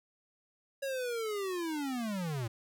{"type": "linear sweep", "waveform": "square", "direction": "down", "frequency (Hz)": [556, 108.2], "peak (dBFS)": -34, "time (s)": [0.82, 2.48], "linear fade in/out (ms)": 10, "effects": []}